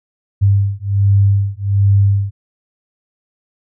sine beating tone pair, 99 / 100.3 Hz, G2 / G2, +18 / +40 cents, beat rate 1.3 Hz, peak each -13 dBFS, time 0.41-2.31 s, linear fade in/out 20 ms, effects none

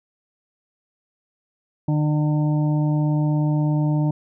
harmonic tone, 150.7 Hz, D3, 45 cents sharp, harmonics 1 / 2 / 4 / 5 / 6, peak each -18 / -24 / -33 / -39 / -35 dBFS, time 1.88-4.11 s, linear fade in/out 5 ms, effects none

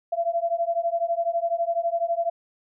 sine beating tone pair, 672 / 684 Hz, E5 / F5, +33 / -36 cents, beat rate 12 Hz, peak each -25 dBFS, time 0.12-2.3 s, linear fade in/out 10 ms, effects none

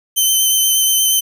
10% pulse tone with vibrato, 3078 Hz, G7, 32 cents flat, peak -4 dBFS, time 0.16-1.21 s, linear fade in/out 20 ms, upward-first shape sine, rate 8.4 Hz, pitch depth 14 cents each way, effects none

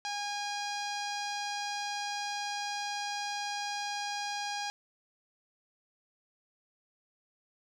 sawtooth tone with low-pass filter, 818 Hz, G#5, 26 cents flat, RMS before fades -36 dBFS, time 0.05-4.7 s, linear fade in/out 0 ms, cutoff 5400 Hz, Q 2.8, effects 11-bit

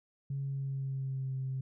sine tone with pitch glide, 138 to 132.07 Hz, C#3 to C3, -7 to +17 cents, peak -32 dBFS, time 0.3-1.61 s, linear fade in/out 5 ms, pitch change -76 cents, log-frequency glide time 0.41-1.36 s, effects tanh soft clip ceiling -28 dBFS

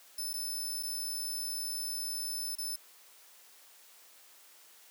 15% pulse tone with dropouts, 5274 Hz, E8, in tune, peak -29 dBFS, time 0.18-2.76 s, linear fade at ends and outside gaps 5 ms, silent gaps 0.332-0.338 / 0.828-0.832 / 2.554-2.583 s, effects white hiss -58 dBFS RMS until 4.9 s + high-pass 400 Hz 12 dB/octave

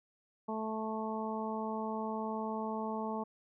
harmonic tone, 219.1 Hz, A3, 7 cents flat, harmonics 1 / 2 / 3 / 4 / 5, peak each -38 / -41 / -43 / -40 / -44 dBFS, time 0.48-3.24 s, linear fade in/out 10 ms, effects none

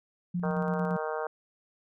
sine tone with tremolo, 176.5 Hz, F3, 19 cents sharp, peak -27 dBFS, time 0.34-0.97 s, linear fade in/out 10 ms, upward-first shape square, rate 8.8 Hz, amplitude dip 35%
harmonic tone, 155.56 Hz, D#3, in tune, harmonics 3 / 4 / 5 / 6 / 7 / 8 / 9 / 10, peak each -34 / -36 / -38 / -40 / -41 / -42 / -43 / -44 dBFS, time 0.43-1.27 s, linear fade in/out 2 ms
effects none

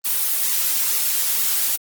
blue noise with flanger, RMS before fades -20 dBFS, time 0.04-1.77 s, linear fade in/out 20 ms, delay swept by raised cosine 1.2 to 5.9 ms, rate 2.2 Hz, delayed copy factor -0.55, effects Opus 24 kbps

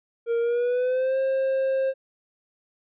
triangle tone with pitch glide, 466.2 to 532.4 Hz, A#4 to C5, 0 to +30 cents, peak -19 dBFS, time 0.26-1.94 s, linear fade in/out 50 ms, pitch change +230 cents, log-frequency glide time 0.4-1.18 s, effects resampled to 8000 Hz

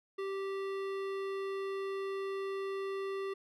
sine tone with hard clipping, 390 Hz, G4, 9 cents flat, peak -37 dBFS, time 0.18-3.34 s, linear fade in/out 10 ms, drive 15 dB, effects none

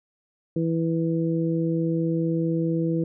harmonic tone, 164.5 Hz, E3, 3 cents flat, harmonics 1 / 2 / 3, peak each -24 / -25 / -30 dBFS, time 0.56-3.04 s, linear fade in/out 5 ms, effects none

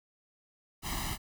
pink noise with comb filter, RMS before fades -35 dBFS, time 0.82-1.18 s, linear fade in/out 50 ms, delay 1 ms, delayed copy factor +0.95, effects none

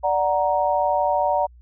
sine chord, D augmented, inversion none, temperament equal with one note detuned, 587.3 / 740 / 935 Hz, D5 / F#5 / A#5, 0 / 0 / +5 cents, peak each -22 dBFS, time 0.03-1.47 s, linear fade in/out 20 ms, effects added 60 Hz sine -45 dBFS peak until 1.61 s

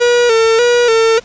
45% pulse tone with vibrato, 466.2 Hz, A#4, in tune, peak -8 dBFS, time 0-1.2 s, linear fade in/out 20 ms, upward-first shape square, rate 1.7 Hz, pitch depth 58 cents each way, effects pink hiss -41 dBFS RMS until 1.24 s + resampled to 16000 Hz

